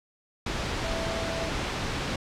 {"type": "tone in noise", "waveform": "sine", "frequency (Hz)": 659.3, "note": "E5", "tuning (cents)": 0, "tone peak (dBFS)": -33, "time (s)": [0.84, 1.49], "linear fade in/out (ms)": 5, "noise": "pink", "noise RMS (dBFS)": -30, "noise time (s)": [0.46, 2.16], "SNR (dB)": -6, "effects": ["low-pass 5000 Hz 12 dB/octave"]}